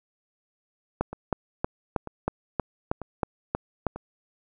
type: two click trains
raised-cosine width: 1 ms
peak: -10 / -21 dBFS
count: 10 / 4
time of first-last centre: 1.01-3.867 / 1.13-3.96 s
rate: 3.15 / 1.06 Hz
effects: none